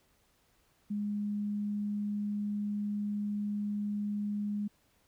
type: tone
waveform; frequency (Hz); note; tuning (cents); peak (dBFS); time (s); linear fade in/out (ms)
sine; 206.5; G#3; -10; -31; 0.9-4.68; 10
effects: pink hiss -70 dBFS RMS until 5.07 s